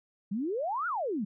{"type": "exponential two-way sweep", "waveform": "sine", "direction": "up then down", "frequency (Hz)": [185, 1480, 185], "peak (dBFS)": -29, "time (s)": [0.31, 1.25], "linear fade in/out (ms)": 10, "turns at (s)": 0.87, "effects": []}